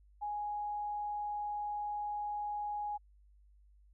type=tone; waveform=sine; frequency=830.6 Hz; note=G#5; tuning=in tune; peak=-35 dBFS; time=0.21-2.98 s; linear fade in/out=20 ms; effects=added 50 Hz sine -60 dBFS peak until 3.93 s